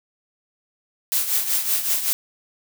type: noise with tremolo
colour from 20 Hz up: blue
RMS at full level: -19 dBFS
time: 1.12-2.13 s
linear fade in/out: 0 ms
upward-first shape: triangle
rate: 5.3 Hz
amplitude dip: 70%
effects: none